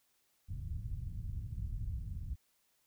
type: low-pass noise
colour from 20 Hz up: white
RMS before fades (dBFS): -40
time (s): 0.48-2.36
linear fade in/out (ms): 20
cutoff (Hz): 110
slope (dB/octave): 24
effects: white hiss -75 dBFS RMS until 2.86 s